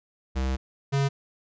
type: tone pair in turn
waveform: square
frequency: 65.41 / 138.6 Hz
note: C2 / C#3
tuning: 0 / 0 cents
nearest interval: octave + minor second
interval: 1300 cents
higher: second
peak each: -25 / -22 dBFS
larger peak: second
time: 0.35-0.57 / 0.92-1.09 s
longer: first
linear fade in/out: 20 ms
effects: resampled to 16000 Hz